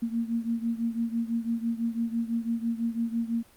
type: beating tone pair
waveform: sine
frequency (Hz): 229.2 / 235.2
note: A#3 / A#3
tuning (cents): -29 / +16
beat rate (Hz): 6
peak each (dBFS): -28 / -31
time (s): 0.02-3.43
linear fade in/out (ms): 10
effects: pink hiss -57 dBFS RMS until 3.56 s + Opus 32 kbps

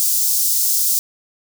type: high-pass noise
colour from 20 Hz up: white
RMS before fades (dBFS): -17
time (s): 0-0.99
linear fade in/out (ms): 0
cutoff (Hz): 5100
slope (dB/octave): 24
effects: none

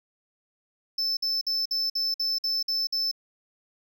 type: tone bursts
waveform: triangle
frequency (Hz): 5274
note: E8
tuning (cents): 0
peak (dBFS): -23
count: 9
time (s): 0.98-3.114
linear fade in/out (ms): 5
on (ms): 190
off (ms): 53
effects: none

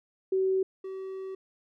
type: tone pair in turn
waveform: sine / triangle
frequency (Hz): 379.8 / 381.7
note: F#4 / G4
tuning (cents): +45 / -46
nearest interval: unison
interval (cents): 9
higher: second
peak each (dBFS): -23 / -33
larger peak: first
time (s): 0.32-0.63 / 0.84-1.35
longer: second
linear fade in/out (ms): 5
effects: none

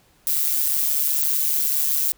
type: noise with amplitude modulation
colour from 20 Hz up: violet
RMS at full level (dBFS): -18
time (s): 0.27-2.12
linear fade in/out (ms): 0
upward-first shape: sine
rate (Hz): 145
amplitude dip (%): 70
effects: pink hiss -58 dBFS RMS until 2.17 s

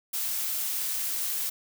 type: noise with amplitude modulation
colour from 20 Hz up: blue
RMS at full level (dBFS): -29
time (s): 0.13-1.5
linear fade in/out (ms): 10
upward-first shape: sine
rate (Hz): 195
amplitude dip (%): 25
effects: none

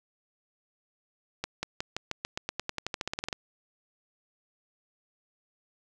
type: accelerating click train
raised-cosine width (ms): 0.2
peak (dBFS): -14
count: 20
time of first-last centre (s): 1.44-3.328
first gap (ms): 190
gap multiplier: 0.92
effects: none

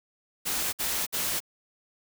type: noise bursts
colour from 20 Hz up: white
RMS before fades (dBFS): -29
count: 3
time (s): 0.45-1.404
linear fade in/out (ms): 20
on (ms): 280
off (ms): 57
effects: none

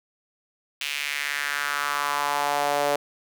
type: tone with high-pass filter sweep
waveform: sawtooth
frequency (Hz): 144.3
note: D3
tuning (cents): -30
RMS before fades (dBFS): -26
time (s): 0.81-2.96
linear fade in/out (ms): 2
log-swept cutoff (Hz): 2700 to 560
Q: 2.8
effects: none

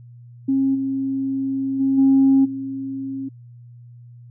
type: tone with level steps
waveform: sine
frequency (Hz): 270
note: C#4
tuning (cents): -45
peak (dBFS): -15 / -20 / -15 / -10 / -25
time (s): 0.48-3.29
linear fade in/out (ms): 10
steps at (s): 0.74 / 1.79 / 1.97 / 2.44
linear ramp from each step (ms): 20
effects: tanh soft clip ceiling -7 dBFS + added 120 Hz sine -40 dBFS peak until 4.3 s

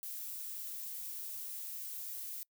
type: noise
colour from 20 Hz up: violet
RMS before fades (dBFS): -43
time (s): 0.03-2.43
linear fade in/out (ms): 0
effects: noise-tail reverb RT60 0.1 s tail -25 dB re dry

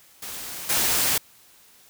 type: noise with level steps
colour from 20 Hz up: white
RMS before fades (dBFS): -35 / -22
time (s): 0.22-1.18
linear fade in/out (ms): 5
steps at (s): 0.69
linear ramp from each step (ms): 10
effects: white hiss -54 dBFS RMS until 1.89 s

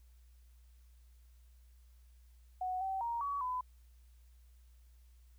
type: tone with pitch steps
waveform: sine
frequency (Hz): 739 / 768 / 937 / 1131 / 1005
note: F#5 / G5 / A#5 / C#6 / B5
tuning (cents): -2 / -36 / +9 / +34 / +30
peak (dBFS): -34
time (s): 2.61-3.61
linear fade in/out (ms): 5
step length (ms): 200
effects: added 60 Hz sine -58 dBFS peak until 5.38 s + white hiss -75 dBFS RMS until 5.38 s

